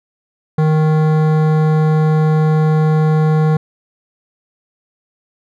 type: tone with hard clipping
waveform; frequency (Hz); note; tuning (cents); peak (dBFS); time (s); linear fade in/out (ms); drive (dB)
sine; 155.56; D#3; 0; -12; 0.58-3.57; 5; 15
effects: none